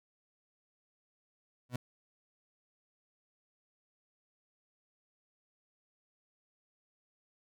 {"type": "tone with exponential growth", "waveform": "30% pulse", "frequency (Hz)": 123.47, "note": "B2", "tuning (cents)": 0, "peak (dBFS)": -28, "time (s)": [1.69, 1.76], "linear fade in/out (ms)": 5, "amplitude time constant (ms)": 15, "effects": []}